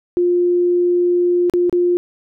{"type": "tone with dropouts", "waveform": "sine", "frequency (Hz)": 352.9, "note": "F4", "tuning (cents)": 18, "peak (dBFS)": -12, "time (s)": [0.17, 1.97], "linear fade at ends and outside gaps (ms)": 0, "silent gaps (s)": [[1.498, 1.537], [1.696, 1.727]], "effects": []}